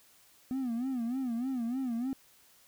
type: tone with vibrato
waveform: triangle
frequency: 247.7 Hz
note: B3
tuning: 5 cents sharp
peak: -28 dBFS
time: 0.51-2.13 s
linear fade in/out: 0 ms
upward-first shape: sine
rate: 3.3 Hz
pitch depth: 140 cents each way
effects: tanh soft clip ceiling -24 dBFS + white hiss -62 dBFS RMS until 2.67 s